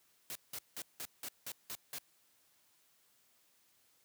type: noise bursts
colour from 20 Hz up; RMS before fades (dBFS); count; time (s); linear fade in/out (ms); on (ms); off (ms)
white; -43; 8; 0.3-1.984; 0; 53; 180
effects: white hiss -71 dBFS RMS until 4.04 s + high-pass 80 Hz 12 dB/octave